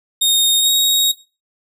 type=tone with pitch glide; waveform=sawtooth; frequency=3704 to 3767 Hz; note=A#7 to A#7; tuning=-12 to +17 cents; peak=-9 dBFS; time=0.21-1.12 s; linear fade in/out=10 ms; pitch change=+29 cents; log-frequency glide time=0.58-0.7 s; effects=noise-tail reverb RT60 0.3 s tail -17 dB re dry